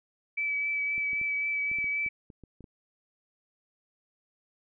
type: tone with vibrato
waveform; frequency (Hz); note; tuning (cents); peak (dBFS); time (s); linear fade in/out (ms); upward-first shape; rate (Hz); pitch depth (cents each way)
sine; 2299; D7; -37; -27; 0.37-2.09; 10; triangle; 3.8; 18
type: clicks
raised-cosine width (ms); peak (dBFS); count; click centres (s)
3; -35; 11; 0.98 / 1.132 / 1.214 / 1.715 / 1.786 / 1.843 / 2.063 / 2.302 / 2.437 / 2.607 / 2.642
effects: none